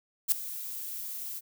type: noise with ADSR envelope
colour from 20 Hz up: violet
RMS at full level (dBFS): -21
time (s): 0.28-1.41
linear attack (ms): 39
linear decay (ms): 4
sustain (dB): -17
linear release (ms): 34
effects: none